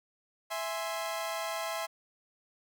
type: chord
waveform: sawtooth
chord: E augmented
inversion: none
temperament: equal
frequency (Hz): 659.3 / 830.6 / 1046.5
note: E5 / G#5 / B#5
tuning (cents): 0 / 0 / 0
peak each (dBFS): -32 / -36 / -35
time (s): 0.5-1.87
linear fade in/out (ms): 20
effects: none